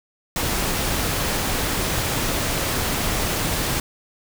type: noise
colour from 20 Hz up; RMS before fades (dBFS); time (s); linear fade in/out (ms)
pink; -23; 0.36-3.8; 2
effects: none